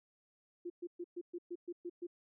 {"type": "tone bursts", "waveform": "sine", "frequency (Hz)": 349.2, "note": "F4", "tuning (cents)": 0, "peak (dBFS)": -39, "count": 9, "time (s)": [0.65, 2.069], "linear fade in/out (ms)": 10, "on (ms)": 51, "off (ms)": 120, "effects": []}